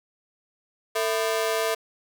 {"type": "ring-modulated tone", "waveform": "sawtooth", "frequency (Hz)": 554.4, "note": "C#5", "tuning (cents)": 0, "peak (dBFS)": -16, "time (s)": [0.95, 1.75], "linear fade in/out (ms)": 10, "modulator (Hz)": 105, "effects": ["8-bit"]}